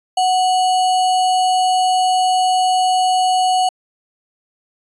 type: tone with sample-and-hold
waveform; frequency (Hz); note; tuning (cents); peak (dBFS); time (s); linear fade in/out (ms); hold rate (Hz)
sine; 740; F#5; 0; -12; 0.17-3.69; 5; 3675
effects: resampled to 24000 Hz